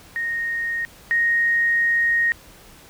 sine tone pair in turn, 1859 / 1866.1 Hz, A#6 / A#6, -5 / +1 cents, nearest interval unison, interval 6 cents, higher second, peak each -22 / -16 dBFS, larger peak second, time 0.16-0.85 / 1.11-2.32 s, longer second, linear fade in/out 0 ms, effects pink hiss -47 dBFS RMS until 2.89 s

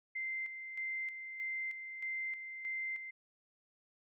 sine tone with tremolo, 2083 Hz, C7, 8 cents flat, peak -36 dBFS, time 0.15-3.11 s, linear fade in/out 10 ms, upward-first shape square, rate 1.6 Hz, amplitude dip 55%, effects none

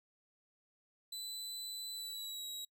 sawtooth tone with pitch glide, 3999 to 3852 Hz, B7 to B7, +21 to -44 cents, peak -39 dBFS, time 1.12-2.65 s, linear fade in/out 5 ms, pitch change -65 cents, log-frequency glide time 1.93-2.47 s, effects noise-tail reverb RT60 0.1 s tail -26 dB re dry

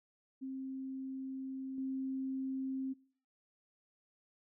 sine tone with level steps, 265.1 Hz, C4, 23 cents sharp, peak -39 / -35 dBFS, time 0.41-2.94 s, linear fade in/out 20 ms, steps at 1.78 s, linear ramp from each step 2 ms, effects noise-tail reverb RT60 0.5 s tail -22 dB re dry

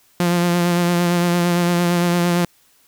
sawtooth tone with vibrato, 174.3 Hz, F3, 3 cents flat, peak -11 dBFS, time 0.2-2.45 s, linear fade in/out 2 ms, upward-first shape sine, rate 8.8 Hz, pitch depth 24 cents each way, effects white hiss -56 dBFS RMS until 2.87 s

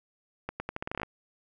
accelerating click train, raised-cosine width 0.5 ms, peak -18 dBFS, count 12, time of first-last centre 0.49-1.032 s, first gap 110 ms, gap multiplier 0.82, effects none

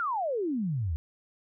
sine exponential sweep, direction down, 1440 to 71.9 Hz, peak -27 dBFS, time 0-0.96 s, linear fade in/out 0 ms, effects none

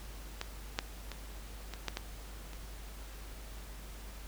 clicks, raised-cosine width 0.2 ms, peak -18 / -13 / -24 / -24 / -16 / -18 / -30 dBFS, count 7, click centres 0.414 / 0.789 / 1.117 / 1.737 / 1.883 / 1.971 / 2.533 s, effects added 50 Hz sine -45 dBFS peak until 4.27 s + pink hiss -52 dBFS RMS until 4.27 s

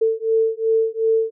sine beating tone pair, 445.7 / 448.4 Hz, A4 / A4, +22 / +33 cents, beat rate 2.7 Hz, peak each -19 dBFS, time 0.01-1.31 s, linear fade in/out 10 ms, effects none

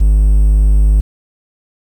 triangle tone, 51.3 Hz, G#1, 21 cents flat, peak -4 dBFS, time 0-1.01 s, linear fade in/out 10 ms, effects 7-bit

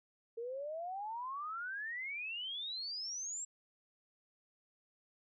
sine exponential sweep, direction up, 451.2 to 7680 Hz, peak -39 dBFS, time 0.37-3.45 s, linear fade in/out 10 ms, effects none

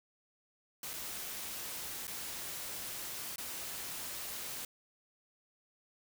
white noise with dropouts, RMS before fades -42 dBFS, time 0.83-4.65 s, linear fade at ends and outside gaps 2 ms, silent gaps 0.934-0.937 / 2.07-2.078 / 3.359-3.381 s, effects none

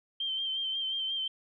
sine tone with vibrato, 3136 Hz, G7, in tune, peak -30 dBFS, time 0.2-1.28 s, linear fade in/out 5 ms, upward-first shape sine, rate 5.6 Hz, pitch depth 34 cents each way, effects none

